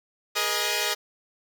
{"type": "chord", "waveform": "5% pulse", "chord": "Ab suspended second", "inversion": "none", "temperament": "equal with one note detuned", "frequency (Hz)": [415.3, 477.9, 622.3], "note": ["Ab4", "Bb4", "Eb5"], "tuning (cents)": [0, 43, 0], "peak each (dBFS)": -17, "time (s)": [0.35, 0.95], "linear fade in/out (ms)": 20, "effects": []}